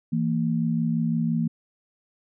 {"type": "tone pair together", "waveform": "sine", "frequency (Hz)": [164.12, 230], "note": ["E3", "A#3"], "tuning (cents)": [-7, -23], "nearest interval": "tritone", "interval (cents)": 584, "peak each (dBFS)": -24, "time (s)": [0.12, 1.48], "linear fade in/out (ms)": 10, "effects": []}